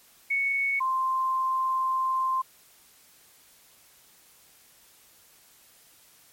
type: tone pair in turn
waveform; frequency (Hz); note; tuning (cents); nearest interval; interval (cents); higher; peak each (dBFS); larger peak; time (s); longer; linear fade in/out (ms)
sine; 2217 / 1046.3; C#7 / C6; 0 / 0; octave + minor second; 1300; first; -23; neither; 0.3-0.8 / 0.8-2.42; second; 10
effects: white hiss -57 dBFS RMS until 6.32 s + MP3 64 kbps